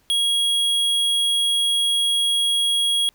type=tone; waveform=square; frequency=3300 Hz; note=G#7; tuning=12 cents flat; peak=-18 dBFS; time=0.1-3.09 s; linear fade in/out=0 ms; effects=pink hiss -61 dBFS RMS until 3.14 s